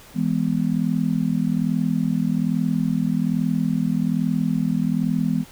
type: chord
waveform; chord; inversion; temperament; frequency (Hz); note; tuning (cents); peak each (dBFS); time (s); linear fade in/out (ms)
sine; E major; none; just; 164.81 / 206 / 247.2; E3 / G#3 / B3; 0 / -14 / +2; -23; 0.14-5.45; 50
effects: pink hiss -46 dBFS RMS until 5.51 s